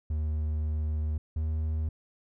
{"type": "tone pair in turn", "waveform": "triangle", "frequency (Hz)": [76.8, 78.41], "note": ["D#2", "D#2"], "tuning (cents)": [-22, 14], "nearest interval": "unison", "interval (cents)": 36, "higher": "second", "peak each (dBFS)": -25, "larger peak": "neither", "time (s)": [[0.1, 1.18], [1.36, 1.89]], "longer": "first", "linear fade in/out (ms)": 5, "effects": []}